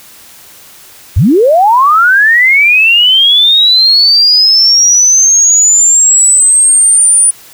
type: linear sweep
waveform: sine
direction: up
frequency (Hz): 61.74 to 9480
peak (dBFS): -3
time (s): 1.16-7.31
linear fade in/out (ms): 10
effects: white hiss -36 dBFS RMS until 7.53 s